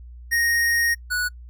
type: tone pair in turn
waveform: square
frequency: 1864.7 / 1471.1 Hz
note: A#6 / F#6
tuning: 0 / -10 cents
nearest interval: major third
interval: 410 cents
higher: first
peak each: -19 / -22 dBFS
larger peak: first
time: 0.31-0.95 / 1.1-1.29 s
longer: first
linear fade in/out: 20 ms
effects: noise-tail reverb RT60 0.1 s tail -26 dB re dry + added 60 Hz sine -38 dBFS peak until 1.49 s